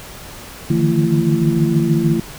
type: tone cluster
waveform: sine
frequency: 149 / 155.5 / 169.5 / 223.8 / 338.1 Hz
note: D3 / D#3 / E3 / A3 / E4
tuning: +25 / -1 / +49 / +30 / +44 cents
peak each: -19 dBFS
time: 0.7-2.2 s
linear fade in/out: 5 ms
effects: pink hiss -35 dBFS RMS until 2.38 s